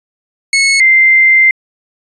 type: tone pair in turn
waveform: sawtooth / sine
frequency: 2192 / 2086 Hz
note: C#7 / C7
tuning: -20 / -6 cents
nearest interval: minor second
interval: 86 cents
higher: first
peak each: -4 dBFS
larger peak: neither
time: 0.53-0.8 / 0.8-1.51 s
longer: second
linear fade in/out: 2 ms
effects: resampled to 22050 Hz